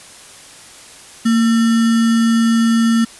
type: tone with sample-and-hold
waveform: sine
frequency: 229 Hz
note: A#3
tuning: 31 cents flat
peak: -10 dBFS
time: 1.25-3.05 s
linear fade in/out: 10 ms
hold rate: 1575 Hz
effects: white hiss -39 dBFS RMS until 3.19 s + resampled to 24000 Hz